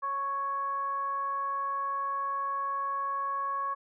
sine tone with frequency modulation, 1108.7 Hz, C#6, in tune, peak -29 dBFS, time 0.02-3.75 s, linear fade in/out 20 ms, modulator 560 Hz, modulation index 0.3, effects none

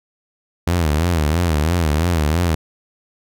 sawtooth tone with vibrato, 80.9 Hz, E2, 32 cents flat, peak -11 dBFS, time 0.67-2.55 s, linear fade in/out 5 ms, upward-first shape sine, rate 3 Hz, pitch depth 160 cents each way, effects none

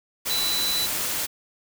sine tone in noise, 3980 Hz, B7, 13 cents sharp, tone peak -24 dBFS, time 0.29-0.87 s, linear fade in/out 20 ms, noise white, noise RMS -27 dBFS, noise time 0.25-1.27 s, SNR 0 dB, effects none

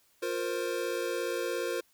square chord, F suspended fourth, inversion none, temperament equal with one note detuned, 354.1 / 466.2 / 523.3 Hz, F4 / Bb4 / C5, +24 / 0 / 0 cents, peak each -36 / -35 / -36 dBFS, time 0.22-1.81 s, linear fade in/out 10 ms, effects white hiss -67 dBFS RMS until 1.93 s

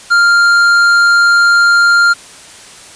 sine tone with tanh clipping, 1396.9 Hz, F6, in tune, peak -7 dBFS, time 0.1-2.14 s, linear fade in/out 20 ms, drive 10 dB, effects white hiss -35 dBFS RMS until 2.95 s + resampled to 22050 Hz

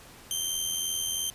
15% pulse tone with amplitude modulation, 3136 Hz, G7, in tune, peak -19 dBFS, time 0.31-1.3 s, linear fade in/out 0 ms, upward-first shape sine, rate 82.9 Hz, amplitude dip 45%, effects pink hiss -50 dBFS RMS until 1.34 s + resampled to 32000 Hz

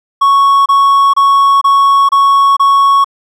triangle tone bursts, 1108.7 Hz, C#6, in tune, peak -3 dBFS, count 6, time 0.21-3.045 s, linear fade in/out 10 ms, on 450 ms, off 27 ms, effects none

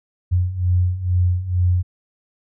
sine beating tone pair, 88.4 / 90.6 Hz, F2 / F#2, +22 / -36 cents, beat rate 2.2 Hz, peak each -21 / -17 dBFS, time 0.31-1.83 s, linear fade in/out 20 ms, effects none

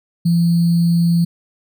sine tone with sample-and-hold, 170 Hz, F3, 46 cents flat, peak -11 dBFS, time 0.25-1.25 s, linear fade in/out 10 ms, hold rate 4410 Hz, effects none

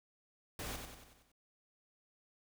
pink noise with echo, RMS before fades -43 dBFS, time 0.59-0.76 s, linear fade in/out 2 ms, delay 93 ms, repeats 6, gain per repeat -5 dB, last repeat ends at 1.318 s, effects none

